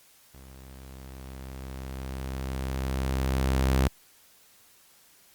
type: tone with level ramp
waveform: sawtooth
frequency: 65.9 Hz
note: C2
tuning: 13 cents sharp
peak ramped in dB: -43 to -16 dBFS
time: 0.34-3.88 s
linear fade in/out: 5 ms
effects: white hiss -58 dBFS RMS until 5.34 s + Opus 48 kbps